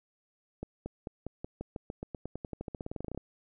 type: accelerating click train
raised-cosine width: 2 ms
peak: -24 dBFS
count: 27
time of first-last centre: 0.63-3.176 s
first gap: 230 ms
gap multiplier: 0.92
effects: none